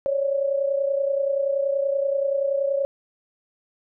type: tone pair together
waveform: sine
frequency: 550 / 580.5 Hz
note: C#5 / D5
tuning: -14 / -20 cents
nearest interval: minor second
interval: 94 cents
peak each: -21 / -27 dBFS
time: 0.06-2.85 s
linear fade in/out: 0 ms
effects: none